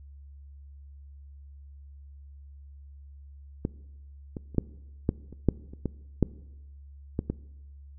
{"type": "clicks", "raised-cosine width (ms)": 3, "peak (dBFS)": [-14, -21, -30, -9, -10, -30, -7, -30, -15, -7, -14, -15], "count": 12, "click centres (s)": [3.651, 4.368, 4.547, 4.583, 5.091, 5.327, 5.487, 5.735, 5.857, 6.227, 7.191, 7.3], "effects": ["noise-tail reverb RT60 1.0 s tail -21 dB re dry", "added 70 Hz sine -45 dBFS peak until 7.98 s"]}